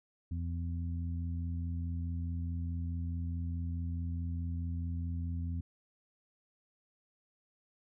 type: harmonic tone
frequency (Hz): 84.7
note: E2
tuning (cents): +48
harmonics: 1 / 2 / 3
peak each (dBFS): -34 / -43 / -45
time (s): 0.31-5.61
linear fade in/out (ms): 5
effects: none

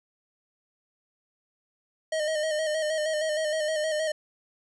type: tone with vibrato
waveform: square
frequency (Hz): 620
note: D#5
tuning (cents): -6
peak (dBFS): -26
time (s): 2.12-4.12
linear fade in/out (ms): 5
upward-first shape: square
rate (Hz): 6.4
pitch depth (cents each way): 39
effects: resampled to 22050 Hz + 11-bit

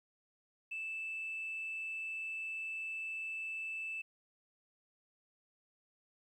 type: tone with amplitude modulation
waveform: sine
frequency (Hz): 2637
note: E7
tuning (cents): 0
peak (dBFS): -36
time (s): 0.71-4.02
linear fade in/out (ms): 10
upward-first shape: sine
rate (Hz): 165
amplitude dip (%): 25
effects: tanh soft clip ceiling -34 dBFS + 12-bit

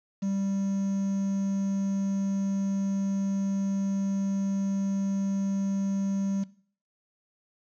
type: tone with quantisation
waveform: triangle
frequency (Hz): 196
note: G3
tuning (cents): 0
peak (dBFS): -24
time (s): 0.22-6.44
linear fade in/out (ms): 10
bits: 8
effects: noise-tail reverb RT60 0.5 s tail -19 dB re dry + resampled to 16000 Hz

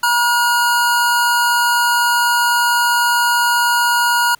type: tone pair together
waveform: square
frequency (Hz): 957.9 / 1434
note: A#5 / F6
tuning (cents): +47 / +45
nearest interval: perfect fifth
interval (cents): 698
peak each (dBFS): -16 / -16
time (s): 0.03-4.35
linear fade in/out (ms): 5
effects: pink hiss -52 dBFS RMS until 4.39 s

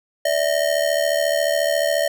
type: ring-modulated tone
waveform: square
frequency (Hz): 617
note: D#5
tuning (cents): -15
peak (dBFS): -15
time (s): 0.25-2.08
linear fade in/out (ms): 5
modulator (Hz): 37.1
effects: none

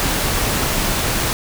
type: noise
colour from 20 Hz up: pink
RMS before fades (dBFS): -19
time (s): 0-1.33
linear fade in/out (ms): 0
effects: none

